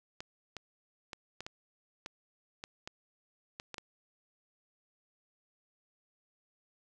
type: clicks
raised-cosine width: 0.2 ms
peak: -24 dBFS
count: 11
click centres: 0.205 / 0.567 / 1.132 / 1.406 / 1.465 / 2.061 / 2.639 / 2.875 / 3.599 / 3.743 / 3.782 s
effects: 11-bit